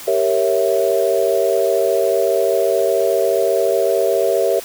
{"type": "chord", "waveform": "sine", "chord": "G diminished seventh", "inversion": "none", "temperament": "equal", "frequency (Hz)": [392, 466.2, 554.4, 659.3], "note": ["G4", "Bb4", "Db5", "Fb5"], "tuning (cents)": [0, 0, 0, 0], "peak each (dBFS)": -19, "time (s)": [0.07, 4.6], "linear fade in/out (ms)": 10, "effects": ["white hiss -34 dBFS RMS until 4.64 s"]}